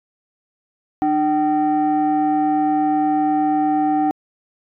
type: tone pair together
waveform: sine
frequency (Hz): 301.4 / 766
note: D4 / G5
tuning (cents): +45 / -40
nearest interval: octave + major third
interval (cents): 1615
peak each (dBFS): -16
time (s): 1.02-4.11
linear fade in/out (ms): 0
effects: tanh soft clip ceiling -11 dBFS